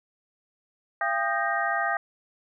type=tone cluster; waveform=sine; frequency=682 / 796 / 1232 / 1574 / 1870 Hz; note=F5 / G5 / D#6 / G6 / A#6; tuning=-41 / +26 / -17 / +7 / +5 cents; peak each=-30 dBFS; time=1.01-1.97 s; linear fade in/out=2 ms; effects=none